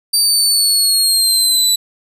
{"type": "linear sweep", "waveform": "25% pulse", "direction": "down", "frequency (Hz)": [4659, 3951], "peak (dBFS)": -6, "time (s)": [0.13, 1.76], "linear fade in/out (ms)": 10, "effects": []}